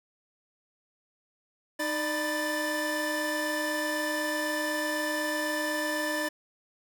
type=tone cluster; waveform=45% pulse; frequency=308 / 596 / 990 / 1760 Hz; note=D#4 / D5 / B5 / A6; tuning=-17 / +25 / +4 / 0 cents; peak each=-34 / -33 / -38 / -32 dBFS; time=1.79-6.29 s; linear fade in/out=10 ms; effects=none